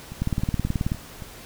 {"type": "two click trains", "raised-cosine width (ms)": 5, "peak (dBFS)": [-23, -11], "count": [5, 14], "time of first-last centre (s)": [[0.12, 1.222], [0.22, 0.919]], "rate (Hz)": [3.63, 18.6], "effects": ["pink hiss -43 dBFS RMS until 1.45 s"]}